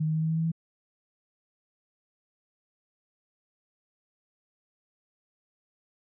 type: tone with pitch steps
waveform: sine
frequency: 155.56 / 156.91 / 158.28 / 159.66 / 161.05 / 162.45 / 163.86 Hz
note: D#3 / D#3 / D#3 / D#3 / E3 / E3 / E3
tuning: 0 / +15 / +30 / +45 / -40 / -25 / -10 cents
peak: -24 dBFS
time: 0-0.518 s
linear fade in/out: 10 ms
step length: 74 ms
effects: none